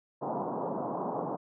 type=band-pass noise; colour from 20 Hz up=white; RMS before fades=-34 dBFS; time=0.21-1.37 s; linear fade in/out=20 ms; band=140 to 1000 Hz; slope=48 dB/octave; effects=none